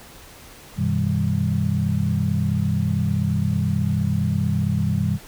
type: tone cluster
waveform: sine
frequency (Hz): 95 / 123.9 / 159.2 / 197.8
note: F#2 / B2 / D#3 / G3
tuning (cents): +46 / +6 / +40 / +16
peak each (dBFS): -24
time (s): 0.76-5.19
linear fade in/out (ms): 50
effects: pink hiss -44 dBFS RMS until 5.27 s